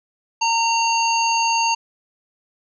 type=harmonic tone; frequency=919 Hz; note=A#5; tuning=25 cents flat; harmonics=1 / 3 / 5 / 7; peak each=-18 / -23 / -25 / -26 dBFS; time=0.41-1.75 s; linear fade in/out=10 ms; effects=none